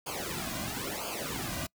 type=noise with flanger; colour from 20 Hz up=pink; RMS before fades=-36 dBFS; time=0.06-1.67 s; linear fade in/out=10 ms; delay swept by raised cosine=0.52 to 2.32 ms; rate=0.99 Hz; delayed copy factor=-0.9; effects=noise-tail reverb RT60 0.1 s tail -26 dB re dry

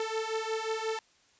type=beating tone pair; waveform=sawtooth; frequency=440 / 445.6 Hz; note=A4 / A4; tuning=0 / +22 cents; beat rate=5.6 Hz; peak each=-30 dBFS; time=0-0.99 s; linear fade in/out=2 ms; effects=white hiss -65 dBFS RMS until 1.39 s + resampled to 16000 Hz

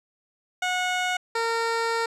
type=tone pair in turn; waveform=15% pulse; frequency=730 / 458.8 Hz; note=F#5 / A#4; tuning=-24 / -28 cents; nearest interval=minor sixth; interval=804 cents; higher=first; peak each=-17 dBFS; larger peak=neither; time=0.62-1.17 / 1.35-2.06 s; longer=second; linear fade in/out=5 ms; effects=low-pass 7000 Hz 12 dB/octave

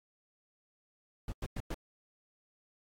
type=noise bursts; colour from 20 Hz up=brown; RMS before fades=-37 dBFS; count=4; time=1.28-1.744 s; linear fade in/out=2 ms; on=41 ms; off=100 ms; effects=AAC 48 kbps

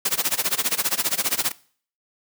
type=noise with tremolo; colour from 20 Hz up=white; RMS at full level=-20 dBFS; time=0.05-1.52 s; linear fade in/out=5 ms; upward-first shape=sine; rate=15 Hz; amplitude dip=95%; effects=noise-tail reverb RT60 0.5 s tail -21 dB re dry + high-pass 150 Hz 12 dB/octave

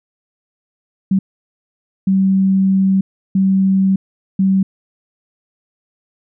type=tone bursts at uneven times; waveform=sine; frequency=192 Hz; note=G3; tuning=36 cents flat; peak=-10 dBFS; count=4; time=1.11-1.19 / 2.07-3.01 / 3.35-3.96 / 4.39-4.63 s; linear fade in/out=5 ms; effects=none

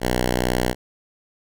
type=tone; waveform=5% pulse; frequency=61.74 Hz; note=B1; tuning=in tune; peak=-8 dBFS; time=0-0.75 s; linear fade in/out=50 ms; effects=none

